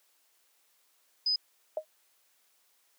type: tone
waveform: sine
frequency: 5010 Hz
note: D#8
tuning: 11 cents sharp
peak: -25 dBFS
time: 1.26-1.36 s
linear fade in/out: 5 ms
type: tone with exponential decay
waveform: sine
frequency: 622.3 Hz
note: D#5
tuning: in tune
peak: -24 dBFS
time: 1.77-1.85 s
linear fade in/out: 2 ms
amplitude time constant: 16 ms
effects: white hiss -69 dBFS RMS until 2.98 s + high-pass 400 Hz 12 dB/octave